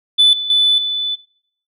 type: tone with level steps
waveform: sine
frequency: 3492 Hz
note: A7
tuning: 14 cents flat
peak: -5 / -20 / -9 / -17 dBFS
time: 0.18-1.16 s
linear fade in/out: 20 ms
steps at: 0.33 / 0.5 / 0.78 s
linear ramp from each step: 2 ms
effects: noise-tail reverb RT60 0.6 s tail -19 dB re dry + tanh soft clip ceiling -5 dBFS